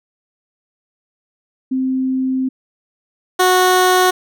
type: tone pair in turn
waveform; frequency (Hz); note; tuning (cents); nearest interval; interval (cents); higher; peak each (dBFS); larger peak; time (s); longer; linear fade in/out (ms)
sine / 15% pulse; 260.9 / 367.4; C4 / F#4; -5 / -12; tritone; 593; second; -15 / -4; second; 1.71-2.49 / 3.39-4.11; first; 10
effects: none